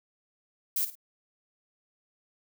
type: noise with echo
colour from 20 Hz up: violet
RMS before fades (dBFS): -28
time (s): 0.76-0.85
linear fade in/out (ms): 5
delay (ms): 52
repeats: 2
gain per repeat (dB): -11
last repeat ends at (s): 0.954
effects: none